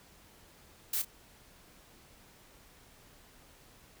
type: noise with echo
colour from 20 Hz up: blue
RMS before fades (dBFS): -32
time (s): 0.93-1.02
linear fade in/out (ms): 5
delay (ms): 29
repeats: 1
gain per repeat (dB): -12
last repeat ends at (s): 1.049
effects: pink hiss -59 dBFS RMS until 4 s